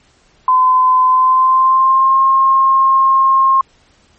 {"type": "tone with pitch glide", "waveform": "sine", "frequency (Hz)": [1022, 1069.1], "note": ["C6", "C6"], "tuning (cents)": [-41, 37], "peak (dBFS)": -7, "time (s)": [0.48, 3.61], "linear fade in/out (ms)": 2, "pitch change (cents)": 78, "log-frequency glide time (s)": [1.05, 2.2], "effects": ["pink hiss -52 dBFS RMS until 4.18 s", "MP3 32 kbps"]}